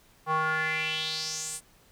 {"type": "tone with band-pass filter sweep", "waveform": "square", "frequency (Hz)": 157.4, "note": "D#3", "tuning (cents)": 20, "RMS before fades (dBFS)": -30, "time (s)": [0.26, 1.61], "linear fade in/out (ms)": 50, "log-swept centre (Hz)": [950, 9400], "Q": 4.3, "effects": ["pink hiss -60 dBFS RMS until 1.91 s"]}